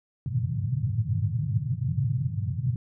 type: band-pass noise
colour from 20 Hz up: white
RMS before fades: -27 dBFS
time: 0.26-2.76 s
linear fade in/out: 2 ms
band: 100 to 140 Hz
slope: 48 dB/octave
effects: none